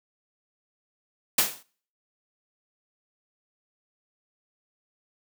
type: noise with exponential decay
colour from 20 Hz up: white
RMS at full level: -17 dBFS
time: 1.38-1.63 s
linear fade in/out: 5 ms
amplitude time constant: 53 ms
effects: noise-tail reverb RT60 0.5 s tail -24 dB re dry + high-pass 150 Hz 12 dB/octave